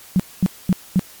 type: tone bursts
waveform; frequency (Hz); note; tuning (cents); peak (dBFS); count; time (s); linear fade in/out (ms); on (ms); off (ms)
sine; 185; F#3; 0; -11; 4; 0.16-0.994; 0; 36; 230
effects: white hiss -43 dBFS RMS until 1.2 s + MP3 96 kbps